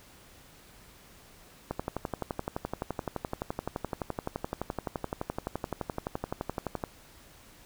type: click train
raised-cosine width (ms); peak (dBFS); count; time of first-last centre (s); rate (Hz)
1; -17; 61; 1.71-6.838; 11.7
effects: pink hiss -55 dBFS RMS until 7.65 s